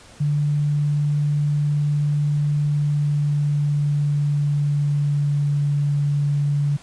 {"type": "tone with pitch glide", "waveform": "sine", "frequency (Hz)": [146.83, 144.14], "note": ["D3", "D3"], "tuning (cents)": [0, -32], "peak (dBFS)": -17, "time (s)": [0.2, 6.77], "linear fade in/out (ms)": 10, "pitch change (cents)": -32, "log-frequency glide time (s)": [2.63, 5.85], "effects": ["pink hiss -46 dBFS RMS until 6.82 s", "resampled to 22050 Hz"]}